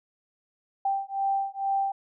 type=beating tone pair; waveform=sine; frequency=784 / 786.2 Hz; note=G5 / G5; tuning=0 / +5 cents; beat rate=2.2 Hz; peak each=-28 / -28 dBFS; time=0.85-1.92 s; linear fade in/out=5 ms; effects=none